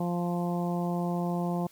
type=harmonic tone; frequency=174.61 Hz; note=F3; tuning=in tune; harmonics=1 / 2 / 3 / 4 / 5 / 6; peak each=-28 / -35 / -38 / -36 / -39 / -43 dBFS; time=0-1.67 s; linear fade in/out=5 ms; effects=white hiss -58 dBFS RMS until 1.71 s + MP3 96 kbps